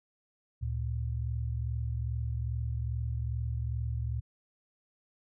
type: tone pair together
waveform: sine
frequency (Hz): 72.26 / 114.7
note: D2 / A#2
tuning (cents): -27 / -28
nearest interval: minor sixth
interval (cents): 799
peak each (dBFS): -33 / -33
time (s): 0.61-4.21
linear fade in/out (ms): 20
effects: none